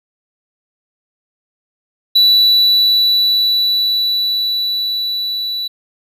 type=tone with level ramp; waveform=triangle; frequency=3951 Hz; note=B7; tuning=in tune; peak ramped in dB=-5 to -17 dBFS; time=2.15-5.68 s; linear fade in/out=10 ms; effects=none